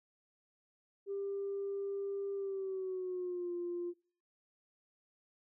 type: tone with pitch glide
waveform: sine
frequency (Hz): 397 to 349.6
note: G4 to F4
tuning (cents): +22 to +2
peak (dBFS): -35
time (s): 1.06-3.94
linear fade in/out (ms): 50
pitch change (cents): -220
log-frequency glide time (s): 2.34-3.53
effects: noise-tail reverb RT60 0.6 s tail -25 dB re dry + tanh soft clip ceiling -31 dBFS